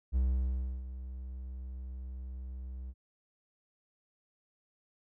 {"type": "tone with ADSR envelope", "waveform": "triangle", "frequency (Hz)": 63.8, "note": "C2", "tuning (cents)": -43, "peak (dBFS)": -23, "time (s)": [0.12, 2.94], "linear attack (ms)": 39, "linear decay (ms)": 670, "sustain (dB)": -14, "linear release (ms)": 46, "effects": []}